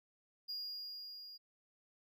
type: tone with level ramp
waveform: triangle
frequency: 4846 Hz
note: D#8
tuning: 47 cents flat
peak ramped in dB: -38 to -49 dBFS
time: 0.48-1.38 s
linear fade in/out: 20 ms
effects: none